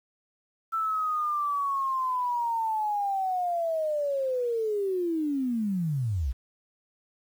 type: linear sweep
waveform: sine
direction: down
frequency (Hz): 1334 to 55.4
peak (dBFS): -25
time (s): 0.72-6.33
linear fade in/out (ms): 20
effects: 9-bit